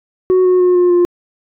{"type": "tone with pitch steps", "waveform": "sine", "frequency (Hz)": [370, 365.3, 360.7, 356.2, 351.7], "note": ["F#4", "F#4", "F#4", "F4", "F4"], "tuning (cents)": [0, -22, -44, 34, 12], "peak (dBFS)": -5, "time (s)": [0.3, 1.05], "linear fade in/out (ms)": 0, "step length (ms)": 150, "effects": ["tanh soft clip ceiling -7 dBFS"]}